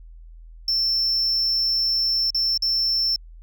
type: tone with dropouts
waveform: sine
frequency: 5370 Hz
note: E8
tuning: 31 cents sharp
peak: -16 dBFS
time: 0.68-3.16 s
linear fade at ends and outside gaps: 2 ms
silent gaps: 2.304-2.346 / 2.576-2.622 s
effects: tanh soft clip ceiling -18 dBFS + added 41 Hz sine -40 dBFS peak until 3.42 s